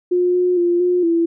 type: tone with pitch steps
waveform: sine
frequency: 357.6 / 360.3 / 348 / 357.7 / 335.2 Hz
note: F4 / F#4 / F4 / F4 / E4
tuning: +41 / -46 / -6 / +41 / +29 cents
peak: -13 dBFS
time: 0.11-1.26 s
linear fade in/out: 10 ms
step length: 230 ms
effects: none